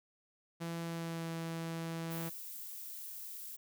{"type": "tone with pitch glide", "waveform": "sawtooth", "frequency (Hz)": [167.6, 164.91], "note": ["E3", "E3"], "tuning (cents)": [29, 1], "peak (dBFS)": -34, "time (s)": [0.6, 2.3], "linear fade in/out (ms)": 20, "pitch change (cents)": -28, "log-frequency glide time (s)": [0.79, 1.29]}
{"type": "noise", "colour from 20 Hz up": "violet", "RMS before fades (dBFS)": -46, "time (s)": [2.1, 3.57], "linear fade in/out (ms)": 20}
{"effects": []}